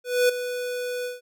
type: tone with ADSR envelope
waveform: square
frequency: 493.9 Hz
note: B4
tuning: in tune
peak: -16 dBFS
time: 0.04-1.21 s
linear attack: 250 ms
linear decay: 9 ms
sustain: -12 dB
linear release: 160 ms
effects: none